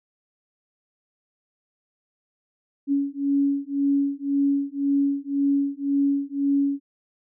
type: beating tone pair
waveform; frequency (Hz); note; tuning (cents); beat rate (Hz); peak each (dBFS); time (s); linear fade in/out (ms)
sine; 279.2 / 281.1; C#4 / C#4; +13 / +24; 1.9; -23; 2.87-6.8; 50
effects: none